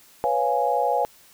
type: chord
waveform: sine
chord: C# dominant seventh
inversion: third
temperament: equal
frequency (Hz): 493.9 / 554.4 / 698.5 / 830.6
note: B4 / C#5 / E#5 / G#5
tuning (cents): 0 / 0 / 0 / 0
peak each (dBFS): -26 / -26 / -25 / -23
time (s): 0.24-1.05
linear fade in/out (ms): 0
effects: white hiss -53 dBFS RMS until 1.33 s